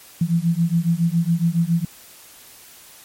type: beating tone pair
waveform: sine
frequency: 164.81 / 172.01 Hz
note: E3 / F3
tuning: 0 / -26 cents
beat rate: 7.2 Hz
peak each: -19 dBFS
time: 0.21-1.85 s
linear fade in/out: 5 ms
effects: white hiss -45 dBFS RMS until 3.04 s + MP3 64 kbps